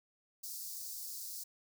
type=high-pass noise; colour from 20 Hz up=white; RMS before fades=-44 dBFS; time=0.43-1.44 s; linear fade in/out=10 ms; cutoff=4400 Hz; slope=48 dB/octave; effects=none